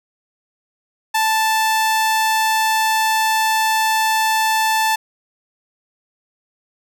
sawtooth tone, 880 Hz, A5, in tune, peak -11 dBFS, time 1.14-4.96 s, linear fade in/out 10 ms, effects none

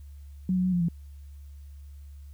sine tone with pitch steps, 184.9 / 182.6 / 184.6 / 176 / 168.9 Hz, F#3 / F#3 / F#3 / F3 / E3, -1 / -23 / -4 / +14 / +42 cents, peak -22 dBFS, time 0.49-0.885 s, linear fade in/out 2 ms, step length 79 ms, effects added 71 Hz sine -42 dBFS peak until 2.33 s + white hiss -67 dBFS RMS until 2.33 s

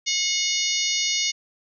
harmonic tone with a mistuned harmonic, 725 Hz, F#5, 35 cents flat, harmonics 3 / 4 / 5 / 6 / 7 / 8 / 9, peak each -29 / -29 / -29 / -29 / -29 / -29 / -29 dBFS, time 0.06-1.32 s, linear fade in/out 20 ms, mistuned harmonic 6, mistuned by +28 cents, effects none

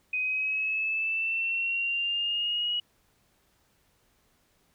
sine exponential sweep, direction up, 2500 to 2915 Hz, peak -26 dBFS, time 0.13-2.8 s, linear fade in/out 5 ms, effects pink hiss -68 dBFS RMS until 4.74 s

